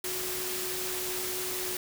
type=tone in noise; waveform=sine; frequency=367.9 Hz; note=F#4; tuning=10 cents flat; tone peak=-38 dBFS; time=0.04-1.77 s; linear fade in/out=2 ms; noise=white; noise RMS=-34 dBFS; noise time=0.04-1.77 s; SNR=-7 dB; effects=none